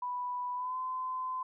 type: tone with pitch glide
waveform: sine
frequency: 987.8 to 1025 Hz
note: B5 to C6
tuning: 0 to -36 cents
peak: -33 dBFS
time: 0.02-1.43 s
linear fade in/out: 5 ms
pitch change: +64 cents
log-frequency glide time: 0.55-0.77 s
effects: none